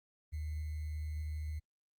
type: tone with sample-and-hold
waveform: sine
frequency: 76.6 Hz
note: D#2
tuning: 27 cents flat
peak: -36 dBFS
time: 0.32-1.6 s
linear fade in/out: 20 ms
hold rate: 2100 Hz
effects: Opus 32 kbps